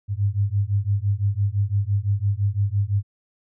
sine beating tone pair, 98.1 / 104 Hz, G2 / G#2, +2 / +3 cents, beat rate 5.9 Hz, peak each -22 dBFS, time 0.08-3.03 s, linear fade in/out 50 ms, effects none

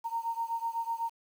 sine beating tone pair, 918 / 926 Hz, A#5 / A#5, -27 / -12 cents, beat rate 8 Hz, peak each -33 / -35 dBFS, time 0.04-1.1 s, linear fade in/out 20 ms, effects 9-bit

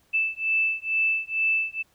sine beating tone pair, 2637 / 2639.2 Hz, E7 / E7, 0 / +1 cents, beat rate 2.2 Hz, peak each -25 dBFS, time 0.13-1.83 s, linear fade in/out 20 ms, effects pink hiss -64 dBFS RMS until 1.94 s

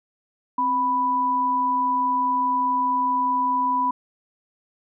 sine tone pair together, 262 / 989.2 Hz, C4 / B5, +2 / +3 cents, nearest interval octave + major seventh, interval 2301 cents, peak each -30 / -19 dBFS, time 0.58-3.91 s, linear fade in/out 5 ms, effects none

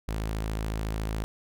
sawtooth tone, 53.9 Hz, A1, 35 cents flat, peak -25 dBFS, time 0.08-1.24 s, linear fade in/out 0 ms, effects none

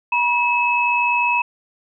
sine tone pair together, 965.3 / 2586 Hz, B5 / E7, -40 / -34 cents, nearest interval octave + perfect fourth, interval 1706 cents, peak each -18 dBFS, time 0.12-1.42 s, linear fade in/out 5 ms, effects none

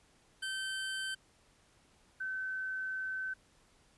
25% pulse / sine tone pair in turn, 1547 / 1530.1 Hz, G6 / G6, -23 / -42 cents, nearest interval unison, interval 19 cents, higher first, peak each -32 / -35 dBFS, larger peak first, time 0.42-1.15 / 2.2-3.34 s, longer second, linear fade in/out 10 ms, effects pink hiss -67 dBFS RMS until 3.97 s + resampled to 24000 Hz

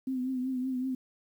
sine tone with vibrato, 257.2 Hz, C4, 30 cents flat, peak -29 dBFS, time 0.07-0.95 s, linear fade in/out 5 ms, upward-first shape triangle, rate 5.3 Hz, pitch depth 58 cents each way, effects 10-bit

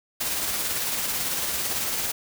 white noise with tremolo, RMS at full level -26 dBFS, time 0.2-2.12 s, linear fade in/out 10 ms, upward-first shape sine, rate 18 Hz, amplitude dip 30%, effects none

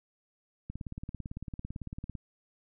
click train, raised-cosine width 5 ms, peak -26 dBFS, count 27, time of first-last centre 0.7-2.153 s, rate 17.9 Hz, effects none

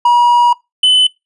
triangle tone pair in turn, 961 / 3018 Hz, B5 / F#7, -48 / +34 cents, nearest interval octave + minor sixth, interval 1982 cents, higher second, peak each -4 dBFS, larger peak neither, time 0.05-0.53 / 0.83-1.07 s, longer first, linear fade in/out 5 ms, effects noise-tail reverb RT60 0.2 s tail -22 dB re dry + resampled to 24000 Hz

